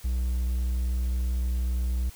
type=tone; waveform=triangle; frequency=61.74 Hz; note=B1; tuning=in tune; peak=-22 dBFS; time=0.04-2.1 s; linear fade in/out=10 ms; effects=white hiss -50 dBFS RMS until 2.15 s